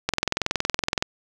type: click train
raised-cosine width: 0.2 ms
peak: -4 dBFS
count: 21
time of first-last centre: 0.09-1.025 s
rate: 21.4 Hz
effects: 7-bit